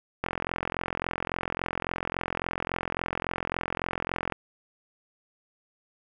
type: click train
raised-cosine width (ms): 0.5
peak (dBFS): -13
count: 179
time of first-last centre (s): 0.24-4.323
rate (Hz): 43.6
effects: none